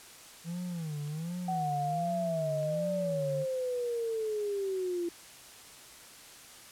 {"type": "tone with vibrato", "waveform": "triangle", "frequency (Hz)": 162.2, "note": "E3", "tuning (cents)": -28, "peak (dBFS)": -32, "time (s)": [0.44, 3.46], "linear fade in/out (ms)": 50, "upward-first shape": "sine", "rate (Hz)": 1.3, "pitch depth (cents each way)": 180}
{"type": "clicks", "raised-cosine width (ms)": 0.2, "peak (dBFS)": -36, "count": 2, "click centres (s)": [1.077, 2.631]}
{"type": "linear sweep", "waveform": "sine", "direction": "down", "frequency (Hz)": [754, 339.4], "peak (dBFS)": -30, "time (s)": [1.48, 5.09], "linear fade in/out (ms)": 5}
{"effects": ["white hiss -51 dBFS RMS until 6.71 s", "low-pass 11000 Hz 12 dB/octave"]}